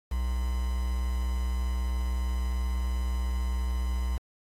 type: tone with quantisation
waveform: triangle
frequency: 61.74 Hz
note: B1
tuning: in tune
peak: -24 dBFS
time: 0.11-4.18 s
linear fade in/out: 10 ms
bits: 7
effects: AAC 48 kbps